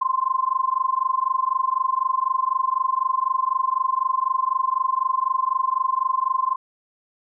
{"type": "tone with amplitude modulation", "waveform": "sine", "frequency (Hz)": 1046.5, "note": "C6", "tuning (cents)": 0, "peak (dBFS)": -15, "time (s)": [0.01, 6.56], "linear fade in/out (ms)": 10, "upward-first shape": "sine", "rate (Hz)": 24, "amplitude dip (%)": 95, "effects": []}